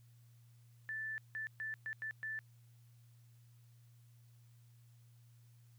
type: tone bursts at uneven times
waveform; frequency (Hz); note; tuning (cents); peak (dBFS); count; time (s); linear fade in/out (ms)
sine; 1760; A6; 0; -39; 6; 0.89-1.18 / 1.35-1.47 / 1.6-1.74 / 1.86-1.93 / 2.02-2.11 / 2.23-2.39; 0
effects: added 118 Hz sine -60 dBFS peak until 5.78 s + white hiss -75 dBFS RMS until 5.78 s